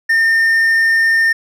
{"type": "tone", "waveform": "triangle", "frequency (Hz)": 1814, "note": "A#6", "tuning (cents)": -48, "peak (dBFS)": -8, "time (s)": [0.09, 1.33], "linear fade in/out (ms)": 10, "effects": []}